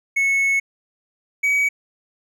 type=tone pair in turn; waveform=triangle; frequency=2200 / 2268 Hz; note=C#7 / C#7; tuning=-14 / +39 cents; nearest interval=minor second; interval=53 cents; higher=second; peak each=-14 dBFS; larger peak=neither; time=0.16-0.6 / 1.43-1.69 s; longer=first; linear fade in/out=10 ms; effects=none